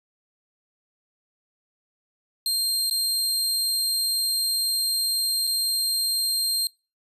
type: tone with dropouts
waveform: sawtooth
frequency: 4186 Hz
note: C8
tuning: in tune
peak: -19 dBFS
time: 2.46-6.67 s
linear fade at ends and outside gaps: 1 ms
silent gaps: 2.898-2.91 / 5.47-5.474 s
effects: noise-tail reverb RT60 0.3 s tail -25 dB re dry + resampled to 32000 Hz